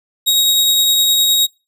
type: tone with tremolo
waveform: sawtooth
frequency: 3784 Hz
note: A#7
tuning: 25 cents sharp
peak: -7 dBFS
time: 0.26-1.47 s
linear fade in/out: 20 ms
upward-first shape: triangle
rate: 9.7 Hz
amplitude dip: 25%
effects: noise-tail reverb RT60 0.3 s tail -24 dB re dry